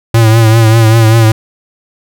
square tone with vibrato, 112.5 Hz, A2, 39 cents sharp, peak -4 dBFS, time 0.14-1.32 s, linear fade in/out 5 ms, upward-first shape triangle, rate 5.1 Hz, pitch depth 60 cents each way, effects none

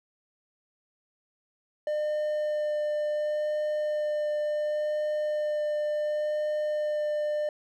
triangle tone with vibrato, 602 Hz, D5, 43 cents sharp, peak -24 dBFS, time 1.87-7.49 s, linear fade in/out 2 ms, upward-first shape sine, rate 0.7 Hz, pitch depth 8 cents each way, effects none

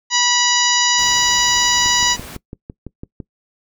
harmonic tone, 976 Hz, B5, 21 cents flat, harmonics 1 / 2 / 3 / 4 / 5 / 6 / 7, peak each -21 / -21 / -21 / -21 / -21 / -21 / -21 dBFS, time 0.1-2.17 s, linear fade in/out 50 ms
pink noise, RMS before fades -34 dBFS, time 0.98-2.37 s, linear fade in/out 10 ms
click train, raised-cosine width 3 ms, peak -17 dBFS, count 9, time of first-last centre 1.86-3.202 s, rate 5.96 Hz
effects noise-tail reverb RT60 0.1 s tail -22 dB re dry

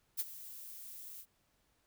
violet noise with ADSR envelope, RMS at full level -33 dBFS, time 0.17-1.26 s, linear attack 30 ms, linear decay 30 ms, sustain -16 dB, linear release 61 ms, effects pink hiss -75 dBFS RMS until 1.86 s

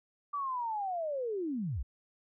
sine linear sweep, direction down, 1172 to 45.4 Hz, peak -32 dBFS, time 0.33-1.83 s, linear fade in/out 10 ms, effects none

